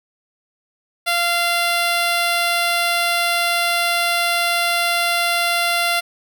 10% pulse tone, 691 Hz, F5, 19 cents flat, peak -8 dBFS, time 1.06-6.01 s, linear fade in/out 20 ms, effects none

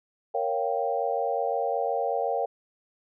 sine chord, G half-diminished seventh, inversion first, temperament equal, 466.2 / 554.4 / 698.5 / 784 Hz, Bb4 / Db5 / F5 / G5, 0 / 0 / 0 / 0 cents, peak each -30 dBFS, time 0.34-2.46 s, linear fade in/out 10 ms, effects none

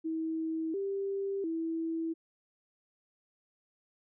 sine tone with pitch steps, 321.7 / 393.8 / 326.9 Hz, E4 / G4 / E4, -42 / +8 / -14 cents, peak -31 dBFS, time 0.04-2.14 s, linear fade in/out 20 ms, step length 700 ms, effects none

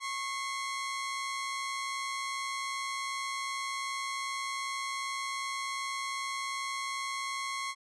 sawtooth tone pair together, 1092.3 / 2062 Hz, C#6 / C7, -26 / -26 cents, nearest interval major seventh, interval 1100 cents, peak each -31 / -36 dBFS, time 0-7.75 s, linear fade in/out 50 ms, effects resampled to 22050 Hz

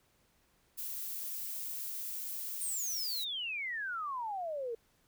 violet noise, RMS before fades -40 dBFS, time 0.77-3.25 s, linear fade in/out 20 ms
sine exponential sweep, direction down, 9190 to 446.8 Hz, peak -35 dBFS, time 2.61-4.75 s, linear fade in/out 5 ms
effects pink hiss -71 dBFS RMS until 5.07 s

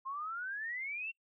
sine exponential sweep, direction up, 1048 to 2761 Hz, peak -37 dBFS, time 0.05-1.12 s, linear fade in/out 20 ms, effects noise-tail reverb RT60 0.1 s tail -24 dB re dry

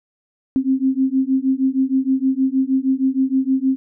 sine beating tone pair, 261.6 / 268 Hz, C4 / C4, 0 / +42 cents, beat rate 6.4 Hz, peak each -18 dBFS, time 0.56-3.76 s, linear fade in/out 0 ms, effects none

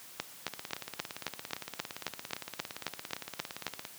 two click trains, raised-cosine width 0.2 ms, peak -21 / -14 dBFS, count 60 / 14, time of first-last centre 0.48-3.851 / 0.2-3.667 s, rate 17.5 / 3.75 Hz, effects white hiss -51 dBFS RMS until 3.98 s + high-pass 100 Hz 12 dB/octave

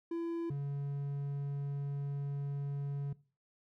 triangle tone pair in turn, 336 / 141.27 Hz, E4 / C#3, +33 / +33 cents, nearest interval octave + minor third, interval 1500 cents, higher first, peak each -32 / -32 dBFS, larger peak neither, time 0.11-0.5 / 0.5-3.13 s, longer second, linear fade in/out 5 ms, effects noise-tail reverb RT60 0.4 s tail -20 dB re dry

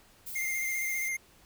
violet noise, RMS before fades -40 dBFS, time 0.26-1.09 s, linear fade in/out 10 ms
square tone with vibrato, 2107 Hz, C7, 12 cents sharp, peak -31 dBFS, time 0.35-1.17 s, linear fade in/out 10 ms, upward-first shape square, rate 15 Hz, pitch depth 17 cents each way
effects pink hiss -60 dBFS RMS until 1.45 s

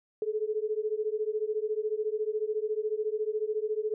sine beating tone pair, 423 / 437 Hz, G#4 / A4, +32 / -12 cents, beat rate 14 Hz, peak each -31 dBFS, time 0.22-3.94 s, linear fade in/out 2 ms, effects none

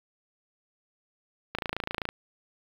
click train, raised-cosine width 0.3 ms, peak -13 dBFS, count 16, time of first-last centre 1.55-2.09 s, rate 27.8 Hz, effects low-pass 4000 Hz 12 dB/octave + 7-bit

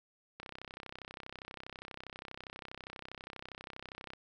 click train, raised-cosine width 0.3 ms, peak -28 dBFS, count 122, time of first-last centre 0.4-4.135 s, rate 32.4 Hz, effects none

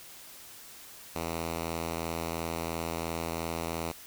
5% pulse tone, 82.9 Hz, E2, 10 cents sharp, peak -21 dBFS, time 1.15-3.92 s, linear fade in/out 10 ms, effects white hiss -49 dBFS RMS until 4.06 s

